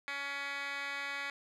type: tone with band-pass filter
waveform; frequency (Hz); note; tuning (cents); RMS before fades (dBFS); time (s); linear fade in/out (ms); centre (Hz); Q
10% pulse; 280.9; C#4; +23; -39; 0.08-1.3; 0; 2400; 3.7
effects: none